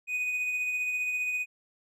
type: tone with tremolo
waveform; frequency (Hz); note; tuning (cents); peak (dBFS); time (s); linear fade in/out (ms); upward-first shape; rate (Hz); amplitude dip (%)
triangle; 2489; D#7; 0; -25; 0.07-1.46; 50; sine; 15; 30
effects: none